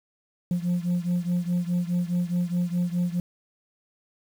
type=beating tone pair; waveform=sine; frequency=174.61 / 179.41 Hz; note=F3 / F3; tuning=0 / +47 cents; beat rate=4.8 Hz; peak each=-23 / -25 dBFS; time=0.51-3.2 s; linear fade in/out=2 ms; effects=tanh soft clip ceiling -20 dBFS + 8-bit